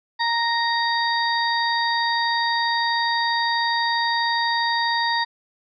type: harmonic tone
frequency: 932.3 Hz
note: A#5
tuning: in tune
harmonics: 1 / 2 / 4 / 5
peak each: -22 / -24 / -28 / -28 dBFS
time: 0.19-5.25 s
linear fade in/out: 20 ms
effects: none